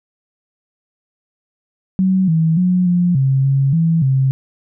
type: tone with pitch steps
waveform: sine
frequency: 188.3 / 161.6 / 181.5 / 176.6 / 134.4 / 136.6 / 164.4 / 133.5 Hz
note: F#3 / E3 / F#3 / F3 / C3 / C#3 / E3 / C3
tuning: +31 / -34 / -33 / +20 / +47 / -25 / -4 / +35 cents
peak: -11 dBFS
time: 1.99-4.31 s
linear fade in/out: 0 ms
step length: 290 ms
effects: none